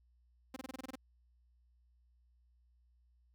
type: tone bursts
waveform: sawtooth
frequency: 261.6 Hz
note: C4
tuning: in tune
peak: -38 dBFS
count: 9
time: 0.54-0.956 s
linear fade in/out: 5 ms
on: 24 ms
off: 25 ms
effects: added 60 Hz sine -67 dBFS peak until 3.34 s